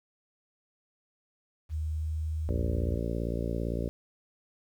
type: tone with pitch glide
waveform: sine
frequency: 77.78 to 79.05 Hz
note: D#2 to D#2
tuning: 0 to +28 cents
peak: -29 dBFS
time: 1.69-2.99 s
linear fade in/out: 50 ms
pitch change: +28 cents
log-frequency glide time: 1.8-2.62 s
type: harmonic tone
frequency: 57.7 Hz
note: A#1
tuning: 17 cents flat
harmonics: 1 / 2 / 3 / 4 / 5 / 6 / 7 / 8 / 9 / 10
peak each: -33 / -36 / -38 / -39 / -40 / -41 / -41 / -42 / -43 / -43 dBFS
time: 2.49-3.89 s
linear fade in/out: 0 ms
effects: 10-bit